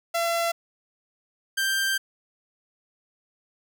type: tone pair in turn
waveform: sawtooth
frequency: 677 / 1576.1 Hz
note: E5 / G6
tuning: +46 / +9 cents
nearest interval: octave + minor third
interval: 1463 cents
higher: second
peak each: -19 dBFS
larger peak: neither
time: 0.14-0.52 / 1.57-1.98 s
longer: second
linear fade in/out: 10 ms
effects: none